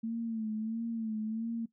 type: tone with vibrato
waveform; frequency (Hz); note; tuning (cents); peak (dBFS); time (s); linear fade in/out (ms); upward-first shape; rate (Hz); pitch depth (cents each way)
sine; 223.3; A3; +26; -32; 0.03-1.66; 10; sine; 1.5; 60
effects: noise-tail reverb RT60 0.1 s tail -18 dB re dry